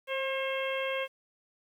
harmonic tone with a mistuned harmonic, 537 Hz, C5, 45 cents sharp, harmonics 1 / 2 / 3 / 4 / 5 / 6, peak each -32 / -39 / -40 / -38 / -39 / -41 dBFS, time 0.07-1.08 s, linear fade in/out 50 ms, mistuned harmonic 1, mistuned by -17 cents, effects 10-bit

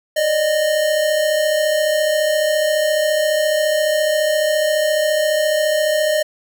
square tone pair together, 580 / 614.5 Hz, D5 / D#5, -22 / -22 cents, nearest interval minor second, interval 100 cents, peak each -24 / -16 dBFS, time 0.16-6.23 s, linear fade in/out 10 ms, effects none

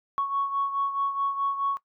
sine beating tone pair, 1108.7 / 1113.4 Hz, C#6 / C#6, 0 / +7 cents, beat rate 4.7 Hz, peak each -25 / -31 dBFS, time 0.18-1.77 s, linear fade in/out 0 ms, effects noise-tail reverb RT60 0.1 s tail -19 dB re dry + tanh soft clip ceiling -17 dBFS

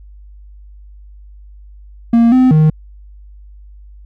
triangle tone with pitch steps, 232.6 / 256.3 / 155.3 Hz, A#3 / C4 / D#3, -4 / -36 / -3 cents, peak -4 dBFS, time 2.13-2.7 s, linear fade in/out 5 ms, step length 190 ms, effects added 50 Hz sine -35 dBFS peak until 4.05 s

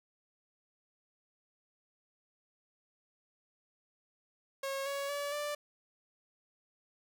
sawtooth tone with pitch steps, 545 / 559 / 573.4 / 588.2 Hz, C#5 / C#5 / D5 / D5, -29 / +14 / -42 / +3 cents, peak -31 dBFS, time 4.63-5.55 s, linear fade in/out 5 ms, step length 230 ms, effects none

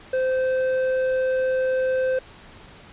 sine tone with hard clipping, 518 Hz, C5, 17 cents flat, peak -21 dBFS, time 0.13-2.19 s, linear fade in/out 5 ms, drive 6 dB, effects pink hiss -46 dBFS RMS until 2.92 s + resampled to 8000 Hz

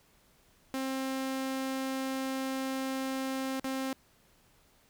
sawtooth tone with dropouts, 265.3 Hz, C4, 24 cents sharp, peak -28 dBFS, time 0.74-3.93 s, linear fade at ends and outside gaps 0 ms, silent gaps 3.597-3.644 s, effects pink hiss -65 dBFS RMS until 4.89 s

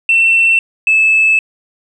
sine tone pair in turn, 2692 / 2614 Hz, E7 / E7, +36 / -15 cents, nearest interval minor second, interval 51 cents, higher first, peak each -6 dBFS, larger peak neither, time 0.09-0.59 / 0.87-1.39 s, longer second, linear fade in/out 2 ms, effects tanh soft clip ceiling -3 dBFS

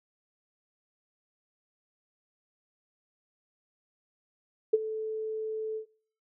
sine tone with ADSR envelope, 437.1 Hz, A4, 11 cents flat, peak -16 dBFS, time 4.73-5.86 s, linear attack 9 ms, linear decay 29 ms, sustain -15 dB, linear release 98 ms, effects noise-tail reverb RT60 0.6 s tail -26 dB re dry

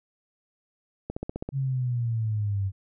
click train, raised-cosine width 2 ms, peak -18 dBFS, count 7, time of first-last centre 1.1-1.49 s, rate 15.4 Hz
sine exponential sweep, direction down, 138.59 to 95.3 Hz, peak -24 dBFS, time 1.52-2.72 s, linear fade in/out 50 ms
effects none

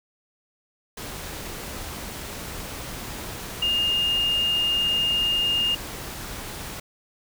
sine tone in noise, 2828 Hz, F7, 21 cents sharp, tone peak -20 dBFS, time 3.62-5.75 s, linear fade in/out 5 ms, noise pink, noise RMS -35 dBFS, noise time 0.97-6.8 s, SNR +12 dB, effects none

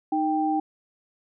sine tone pair together, 309.9 / 786.3 Hz, D#4 / G5, -7 / +5 cents, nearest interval octave + major third, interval 1612 cents, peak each -24 dBFS, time 0.12-0.6 s, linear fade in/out 5 ms, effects none

